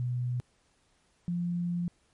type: tone pair in turn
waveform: sine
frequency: 123.47 / 174.18 Hz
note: B2 / F3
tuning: 0 / -4 cents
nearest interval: tritone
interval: 596 cents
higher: second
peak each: -28 dBFS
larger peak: neither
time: 0-0.4 / 1.28-1.88 s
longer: second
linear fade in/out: 0 ms
effects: pink hiss -69 dBFS RMS until 2.13 s + MP3 48 kbps